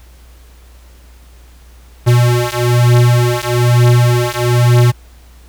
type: beating tone pair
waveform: square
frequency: 120.7 / 121.8 Hz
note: B2 / B2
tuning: -39 / -24 cents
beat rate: 1.1 Hz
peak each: -12 dBFS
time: 2.06-4.92 s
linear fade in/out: 20 ms
effects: added 60 Hz sine -38 dBFS peak until 5.48 s + pink hiss -48 dBFS RMS until 5.48 s